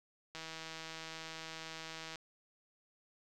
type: click train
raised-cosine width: 0.2 ms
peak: -28 dBFS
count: 292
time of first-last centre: 0.35-2.157 s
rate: 161 Hz
effects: none